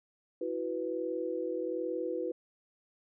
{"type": "chord", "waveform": "sine", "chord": "E suspended second", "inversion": "none", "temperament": "just", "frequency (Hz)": [329.6, 370.8, 494.4], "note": ["E4", "F#4", "B4"], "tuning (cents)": [0, 4, 2], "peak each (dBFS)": [-37, -37, -35], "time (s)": [0.41, 2.32], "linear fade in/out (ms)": 5, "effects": []}